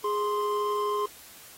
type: tone pair together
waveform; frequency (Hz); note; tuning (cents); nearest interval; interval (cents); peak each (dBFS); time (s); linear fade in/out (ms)
triangle; 415.3 / 1046.5; G#4 / C6; 0 / 0; octave + major third; 1600; -26; 0.04-1.06; 5
effects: white hiss -49 dBFS RMS until 1.57 s + AAC 48 kbps